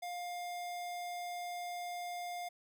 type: tone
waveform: square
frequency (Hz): 706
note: F5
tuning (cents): +19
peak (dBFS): -40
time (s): 0.02-2.49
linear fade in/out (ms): 10
effects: none